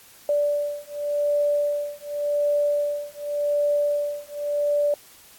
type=beating tone pair; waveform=sine; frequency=583 / 583.88 Hz; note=D5 / D5; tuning=-13 / -10 cents; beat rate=0.88 Hz; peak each=-24 dBFS; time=0.29-4.94 s; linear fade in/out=2 ms; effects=white hiss -50 dBFS RMS until 5.38 s + AAC 64 kbps